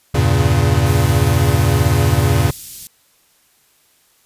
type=chord; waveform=square; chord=E diminished seventh; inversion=none; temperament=equal; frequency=82.41 / 98 / 116.54 / 138.59 Hz; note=E2 / G2 / Bb2 / Db3; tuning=0 / 0 / 0 / 0 cents; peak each=-18 dBFS; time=0.14-2.51 s; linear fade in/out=10 ms
type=band-stop noise; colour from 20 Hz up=white; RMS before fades=-32 dBFS; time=0.86-2.87 s; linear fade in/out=0 ms; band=170 to 4400 Hz; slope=12 dB/octave
effects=white hiss -56 dBFS RMS until 4.25 s + resampled to 32000 Hz

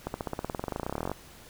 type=accelerating click train; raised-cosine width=1 ms; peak=-17 dBFS; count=27; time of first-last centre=0.07-1.116 s; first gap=71 ms; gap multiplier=0.95; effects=pink hiss -51 dBFS RMS until 1.49 s

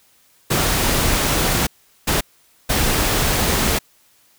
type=noise bursts at uneven times; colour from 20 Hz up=pink; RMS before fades=-18 dBFS; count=3; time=0.5-1.67 / 2.07-2.21 / 2.69-3.79 s; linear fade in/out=10 ms; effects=white hiss -56 dBFS RMS until 4.38 s

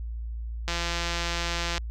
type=click train; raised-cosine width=0.2 ms; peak=-12 dBFS; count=189; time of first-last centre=0.68-1.779 s; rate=171 Hz; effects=added 57 Hz sine -31 dBFS peak until 1.9 s

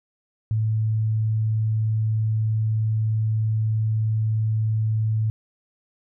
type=tone; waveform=sine; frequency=109.6 Hz; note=A2; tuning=6 cents flat; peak=-19 dBFS; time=0.51-5.3 s; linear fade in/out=0 ms; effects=none

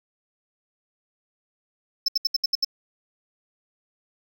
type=tone bursts; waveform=triangle; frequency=5274 Hz; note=E8; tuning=in tune; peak=-17 dBFS; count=7; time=2.06-2.647 s; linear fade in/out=5 ms; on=23 ms; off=71 ms; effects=none

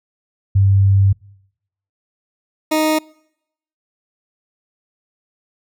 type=tone pair in turn; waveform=sine / 20% pulse; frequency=98 / 311.1 Hz; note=G2 / D#4; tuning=0 / 0 cents; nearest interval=octave + minor sixth; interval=2000 cents; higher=second; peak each=-9 / -9 dBFS; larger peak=neither; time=0.55-1.13 / 2.71-2.99 s; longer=first; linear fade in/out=10 ms; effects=noise-tail reverb RT60 0.8 s tail -26 dB re dry

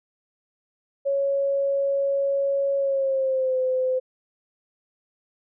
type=tone with pitch glide; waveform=sine; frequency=554.4 to 514.3 Hz; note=C#5 to C5; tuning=0 to -30 cents; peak=-20 dBFS; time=1.05-4 s; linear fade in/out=20 ms; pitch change=-130 cents; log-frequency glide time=2.77-3.57 s; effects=none

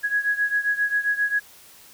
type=beating tone pair; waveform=sine; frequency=1663 / 1670.5 Hz; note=G#6 / G#6; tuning=+2 / +10 cents; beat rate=7.5 Hz; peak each=-22 / -25 dBFS; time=0.03-1.4 s; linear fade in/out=20 ms; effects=white hiss -49 dBFS RMS until 1.93 s

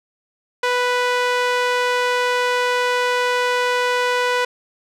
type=tone with band-pass filter; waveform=sawtooth; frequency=493.9 Hz; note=B4; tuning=in tune; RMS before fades=-19 dBFS; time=0.63-4.45 s; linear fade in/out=5 ms; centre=1600 Hz; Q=0.59; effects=none

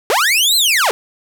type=linear two-way sweep; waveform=sawtooth; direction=up then down; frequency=366.2 to 4200 to 366.2 Hz; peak=-8 dBFS; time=0.1-0.91 s; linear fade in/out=0 ms; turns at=0.56 s; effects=none

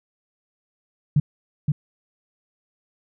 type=tone with echo; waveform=sine; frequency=146.83 Hz; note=D3; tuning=in tune; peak=-13 dBFS; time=1.16-1.2 s; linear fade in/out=5 ms; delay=520 ms; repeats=1; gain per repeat=-3 dB; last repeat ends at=1.72 s; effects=none

